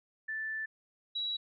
sine tone pair in turn, 1760 / 3894 Hz, A6 / B7, 0 / -25 cents, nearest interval octave + major second, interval 1375 cents, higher second, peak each -34 / -32 dBFS, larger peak second, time 0.28-0.66 / 1.15-1.37 s, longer first, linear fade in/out 10 ms, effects none

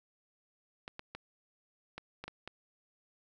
clicks, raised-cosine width 0.3 ms, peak -26 dBFS, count 7, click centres 0.879 / 0.994 / 1.15 / 1.98 / 2.24 / 2.28 / 2.476 s, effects none

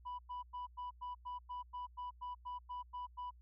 sine tone bursts, 987.8 Hz, B5, in tune, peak -39 dBFS, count 14, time 0.05-3.31 s, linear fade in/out 20 ms, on 140 ms, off 100 ms, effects tanh soft clip ceiling -40 dBFS + added 60 Hz sine -58 dBFS peak until 3.41 s

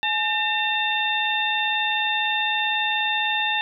harmonic tone with a mistuned harmonic, 903 Hz, A5, 45 cents sharp, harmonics 1 / 2 / 3 / 4, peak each -26 / -26 / -26 / -26 dBFS, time 0.03-3.61 s, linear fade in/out 0 ms, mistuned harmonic 1, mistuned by -110 cents, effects none

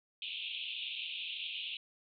pink band-pass noise, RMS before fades -41 dBFS, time 0.22-1.77 s, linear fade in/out 2 ms, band 2500 to 3700 Hz, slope 96 dB/octave, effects none

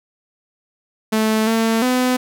sawtooth tone with pitch steps, 218.5 / 225.3 / 252.5 Hz, A3 / A3 / B3, -12 / +41 / +39 cents, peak -11 dBFS, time 1.12-2.17 s, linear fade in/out 10 ms, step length 350 ms, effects none

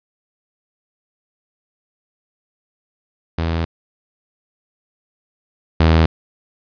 sawtooth tone pair in turn, 82.41 / 80.71 Hz, E2 / E2, 0 / -36 cents, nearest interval unison, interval 36 cents, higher first, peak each -14 / -6 dBFS, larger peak second, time 3.38-3.65 / 5.8-6.06 s, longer first, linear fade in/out 5 ms, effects resampled to 11025 Hz + 8-bit

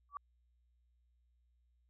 sine tone with exponential growth, 1146 Hz, D6, 43 cents flat, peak -35 dBFS, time 0.09-0.17 s, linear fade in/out 1 ms, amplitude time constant 16 ms, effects added 60 Hz sine -70 dBFS peak until 1.89 s

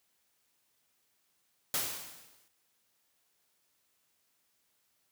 white noise with exponential decay, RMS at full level -30 dBFS, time 1.74-2.48 s, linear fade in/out 1 ms, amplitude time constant 160 ms, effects white hiss -75 dBFS RMS until 5.11 s + high-pass 60 Hz 12 dB/octave

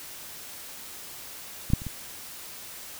clicks, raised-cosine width 5 ms, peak -20 / -7 / -27 / -21 dBFS, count 4, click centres 1.702 / 1.735 / 1.819 / 1.867 s, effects white hiss -42 dBFS RMS until 2.99 s

